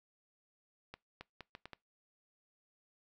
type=accelerating click train; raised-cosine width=0.3 ms; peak=-30 dBFS; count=6; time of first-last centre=0.94-1.733 s; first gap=270 ms; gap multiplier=0.73; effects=noise-tail reverb RT60 0.2 s tail -23 dB re dry